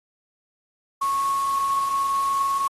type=tone in noise; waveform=sine; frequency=1100 Hz; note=C#6; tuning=14 cents flat; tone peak=-20 dBFS; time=1.01-2.68 s; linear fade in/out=10 ms; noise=white; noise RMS=-38 dBFS; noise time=1.01-2.68 s; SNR=+15 dB; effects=AAC 32 kbps